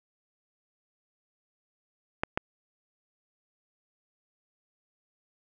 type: clicks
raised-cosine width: 0.5 ms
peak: -11 dBFS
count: 2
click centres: 2.235 / 2.375 s
effects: none